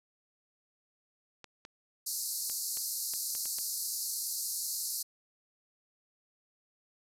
clicks, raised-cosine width 0.2 ms, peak -29 dBFS, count 8, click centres 1.443 / 1.651 / 2.498 / 2.772 / 3.137 / 3.351 / 3.456 / 3.586 s
white band-pass noise, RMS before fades -36 dBFS, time 2.06-5.03 s, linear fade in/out 10 ms, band 4200 to 14000 Hz, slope 96 dB/octave
effects none

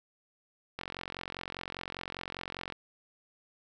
click train, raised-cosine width 0.3 ms, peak -21 dBFS, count 88, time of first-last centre 0.79-2.723 s, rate 45 Hz, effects none

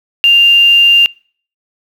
sine tone with quantisation, 2794 Hz, F7, in tune, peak -4 dBFS, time 0.24-1.06 s, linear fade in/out 0 ms, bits 5, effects noise-tail reverb RT60 0.5 s tail -26 dB re dry

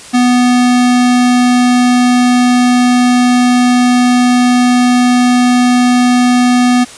square tone, 246.9 Hz, B3, in tune, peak -7 dBFS, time 0.13-6.85 s, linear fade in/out 20 ms, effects white hiss -32 dBFS RMS until 6.97 s + resampled to 22050 Hz

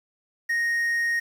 triangle tone with quantisation, 1864.7 Hz, A#6, in tune, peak -20 dBFS, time 0.49-1.2 s, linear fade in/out 10 ms, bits 8, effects none

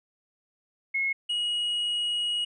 sine / triangle tone pair in turn, 2171 / 2898 Hz, C#7 / F#7, -37 / -37 cents, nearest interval perfect fourth, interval 500 cents, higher second, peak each -24 / -24 dBFS, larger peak neither, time 0.94-1.13 / 1.29-2.45 s, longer second, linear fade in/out 10 ms, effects resampled to 24000 Hz

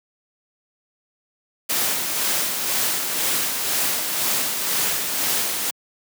white noise with tremolo, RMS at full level -21 dBFS, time 1.69-5.71 s, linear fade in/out 10 ms, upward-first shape sine, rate 2 Hz, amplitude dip 40%, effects high-pass 150 Hz 12 dB/octave

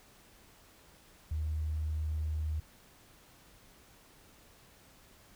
triangle tone with tanh clipping, 77.5 Hz, D#2, 6 cents flat, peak -31 dBFS, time 1.31-2.6 s, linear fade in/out 5 ms, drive 4 dB, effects pink hiss -60 dBFS RMS until 5.35 s

